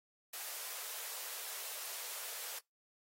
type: high-pass noise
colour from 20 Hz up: white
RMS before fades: -44 dBFS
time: 0.33-2.59 s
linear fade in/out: 5 ms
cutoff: 430 Hz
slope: 48 dB/octave
effects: noise-tail reverb RT60 0.2 s tail -26 dB re dry + AAC 48 kbps